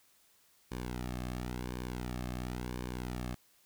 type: tone with flanger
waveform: sawtooth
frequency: 61.74 Hz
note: B1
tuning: in tune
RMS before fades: -39 dBFS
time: 0.71-3.35 s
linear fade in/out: 10 ms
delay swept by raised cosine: 1.5 to 2.09 ms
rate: 0.95 Hz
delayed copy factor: -0.7
effects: white hiss -67 dBFS RMS until 3.65 s